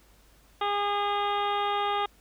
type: harmonic tone with a mistuned harmonic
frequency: 407.8 Hz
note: G#4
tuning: 32 cents flat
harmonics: 1 / 2 / 3 / 4 / 5 / 6 / 7 / 8 / 9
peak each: -33 / -28 / -30 / -42 / -40 / -44 / -42 / -40 / -41 dBFS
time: 0.61-2.06 s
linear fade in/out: 5 ms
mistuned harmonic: 6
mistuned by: +17 cents
effects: added 50 Hz sine -59 dBFS peak until 2.2 s + pink hiss -61 dBFS RMS until 2.2 s